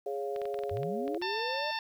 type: chord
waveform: sine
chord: Db major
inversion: second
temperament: equal with one note detuned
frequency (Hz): 413.9 / 554.4 / 698.5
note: Ab4 / Db5 / F5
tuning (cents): -6 / 0 / 0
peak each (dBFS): -34 / -38 / -39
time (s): 0.06-1.18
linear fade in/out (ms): 5
type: clicks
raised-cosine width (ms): 0.3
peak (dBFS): -29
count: 12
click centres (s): 0.362 / 0.417 / 0.455 / 0.543 / 0.59 / 0.636 / 0.695 / 0.771 / 0.832 / 1.079 / 1.146 / 1.216
type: linear sweep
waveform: sine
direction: up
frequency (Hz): 82.3 to 621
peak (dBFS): -35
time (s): 0.71-1.71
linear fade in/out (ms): 5
type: harmonic tone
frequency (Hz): 894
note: A5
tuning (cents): +27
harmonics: 1 / 2 / 3 / 4 / 5 / 6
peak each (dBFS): -35 / -38 / -40 / -41 / -42 / -43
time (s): 1.22-1.79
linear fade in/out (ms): 2
effects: 10-bit